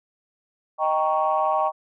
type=chord; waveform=sine; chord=Eb dominant seventh; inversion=none; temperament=equal; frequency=622.3 / 784 / 932.3 / 1108.7 Hz; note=Eb5 / G5 / Bb5 / Db6; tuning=0 / 0 / 0 / 0 cents; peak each=-24 / -23 / -26 / -24 dBFS; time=0.78-1.72 s; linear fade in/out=50 ms; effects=tanh soft clip ceiling -10 dBFS